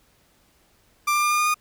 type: tone with pitch steps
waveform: 30% pulse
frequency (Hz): 1184 / 1192.2 / 1200.5 / 1208.9 / 1217.3 / 1225.8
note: D6 / D6 / D6 / D6 / D#6 / D#6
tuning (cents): +14 / +26 / +38 / +50 / -38 / -26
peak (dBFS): -16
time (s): 1.07-1.544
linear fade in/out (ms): 10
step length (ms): 79
effects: pink hiss -61 dBFS RMS until 1.6 s